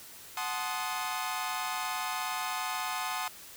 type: chord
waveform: sawtooth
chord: F# diminished seventh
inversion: none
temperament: equal with one note detuned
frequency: 740 / 868.9 / 1046.5 / 1244.5 Hz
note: F#5 / A5 / C6 / Eb6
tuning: 0 / -22 / 0 / 0 cents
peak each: -34 dBFS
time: 0.37-3.28 s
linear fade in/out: 2 ms
effects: white hiss -49 dBFS RMS until 3.56 s